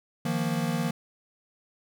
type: chord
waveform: square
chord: Eb suspended second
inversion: none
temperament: equal with one note detuned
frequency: 156.56 / 174.61 / 233.1 Hz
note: Eb3 / F3 / Bb3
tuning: +11 / 0 / 0 cents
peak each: -31 dBFS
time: 0.25-0.91 s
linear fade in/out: 5 ms
effects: none